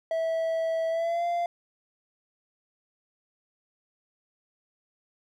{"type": "tone with pitch glide", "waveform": "triangle", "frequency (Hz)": [653, 691.8], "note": ["E5", "F5"], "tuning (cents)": [-17, -17], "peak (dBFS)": -23, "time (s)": [0.11, 1.46], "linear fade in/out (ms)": 2, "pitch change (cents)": 100, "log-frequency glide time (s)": [0.89, 1.25], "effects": []}